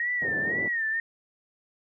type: tone with vibrato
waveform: sine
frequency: 1864.7 Hz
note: A#6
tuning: in tune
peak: -25 dBFS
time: 0-1 s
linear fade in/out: 2 ms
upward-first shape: sine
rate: 2 Hz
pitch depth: 100 cents each way
type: band-pass noise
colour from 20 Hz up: white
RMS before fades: -36 dBFS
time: 0.22-0.68 s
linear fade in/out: 0 ms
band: 100 to 570 Hz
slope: 24 dB/octave
effects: none